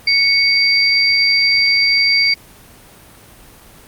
sine tone pair together, 2217 / 4698 Hz, C#7 / D8, 0 / 0 cents, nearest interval octave + minor second, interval 1300 cents, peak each -13 dBFS, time 0.07-2.34 s, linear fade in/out 5 ms, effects pink hiss -42 dBFS RMS until 3.87 s + Opus 32 kbps

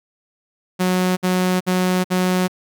sawtooth tone bursts, 183.2 Hz, F#3, 17 cents flat, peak -12 dBFS, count 4, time 0.79-2.481 s, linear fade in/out 20 ms, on 380 ms, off 57 ms, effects none

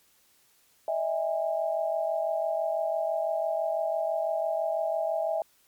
sine tone cluster, 607 / 653 / 815 Hz, D#5 / E5 / G#5, -43 / -17 / -33 cents, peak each -33 / -27 / -33 dBFS, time 0.88-5.42 s, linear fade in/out 2 ms, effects white hiss -64 dBFS RMS until 5.67 s + MP3 96 kbps

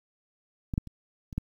clicks, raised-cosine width 5 ms, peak -18 / -12 / -29 / -28 / -15 dBFS, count 5, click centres 0.738 / 0.779 / 0.873 / 1.328 / 1.38 s, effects 9-bit

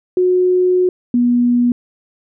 sine tone pair in turn, 364.5 / 242.6 Hz, F#4 / B3, -26 / -31 cents, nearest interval perfect fifth, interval 705 cents, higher first, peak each -10 dBFS, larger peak neither, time 0.17-0.89 / 1.14-1.72 s, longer first, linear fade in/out 2 ms, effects none

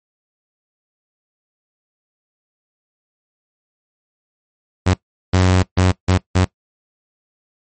sawtooth tone bursts at uneven times, 92.2 Hz, F#2, 6 cents flat, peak -7 dBFS, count 5, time 4.86-4.94 / 5.33-5.63 / 5.77-5.92 / 6.08-6.18 / 6.35-6.45 s, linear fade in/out 10 ms, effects noise-tail reverb RT60 0.1 s tail -20 dB re dry + MP3 32 kbps

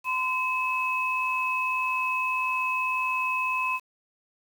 sine tone pair together, 1022.3 / 2576 Hz, C6 / E7, -41 / -41 cents, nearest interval octave + major third, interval 1600 cents, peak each -27 dBFS, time 0.04-3.8 s, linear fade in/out 50 ms, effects 8-bit

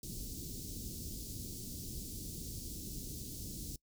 pink band-stop noise, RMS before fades -44 dBFS, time 0.03-3.76 s, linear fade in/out 2 ms, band 340 to 4700 Hz, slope 24 dB/octave, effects noise-tail reverb RT60 0.1 s tail -23 dB re dry

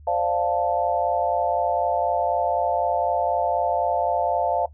sine chord, D minor seventh, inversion third, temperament equal, 523.3 / 587.3 / 698.5 / 880 Hz, C5 / D5 / F5 / A5, 0 / 0 / 0 / 0 cents, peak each -28 / -26 / -23 / -26 dBFS, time 0.07-4.66 s, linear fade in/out 5 ms, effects noise-tail reverb RT60 0.1 s tail -17 dB re dry + added 74 Hz sine -43 dBFS peak until 4.73 s

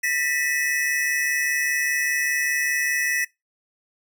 square tone cluster, 1815 / 1960 / 2556 Hz, A#6 / B6 / D#7, -47 / -14 / +46 cents, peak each -29 / -23 / -31 dBFS, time 0.03-3.25 s, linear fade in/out 10 ms, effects noise-tail reverb RT60 0.2 s tail -22 dB re dry

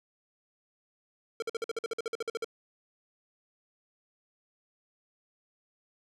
square tone bursts, 456.2 Hz, A#4, 37 cents flat, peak -31 dBFS, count 15, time 1.4-2.445 s, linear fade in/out 2 ms, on 23 ms, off 50 ms, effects low-pass 8000 Hz 12 dB/octave

